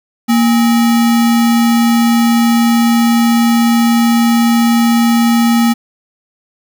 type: tone with sample-and-hold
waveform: sine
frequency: 233.1 Hz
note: A#3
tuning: in tune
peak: -7 dBFS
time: 0.28-5.74 s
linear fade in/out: 20 ms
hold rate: 1050 Hz
effects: none